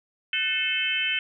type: tone cluster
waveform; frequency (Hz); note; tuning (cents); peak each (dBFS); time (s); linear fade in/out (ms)
sine; 1504 / 1781 / 2172 / 2611 / 3074; F#6 / A6 / C#7 / E7 / G7; +28 / +21 / -36 / -17 / -35; -33 / -36 / -31 / -27 / -27; 0.33-1.19; 2
effects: none